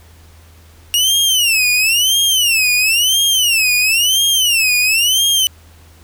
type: tone with vibrato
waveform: sawtooth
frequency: 2818 Hz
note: F7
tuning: 15 cents sharp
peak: -8 dBFS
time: 0.94-5.47 s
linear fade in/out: 0 ms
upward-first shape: sine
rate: 0.98 Hz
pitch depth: 240 cents each way
effects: added 81 Hz sine -42 dBFS peak until 6.03 s + pink hiss -48 dBFS RMS until 6.03 s